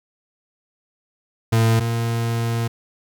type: tone pair in turn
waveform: 40% pulse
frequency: 113.2 / 115.91 Hz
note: A2 / A#2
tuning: +50 / -9 cents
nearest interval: unison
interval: 41 cents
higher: second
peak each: -13 / -19 dBFS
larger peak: first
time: 1.52-1.8 / 1.8-2.68 s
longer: second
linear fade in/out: 10 ms
effects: 9-bit